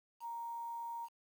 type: tone with quantisation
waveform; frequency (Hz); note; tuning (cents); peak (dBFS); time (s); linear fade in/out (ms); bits
sine; 932.3; A#5; 0; -40; 0.2-1.09; 50; 10
effects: none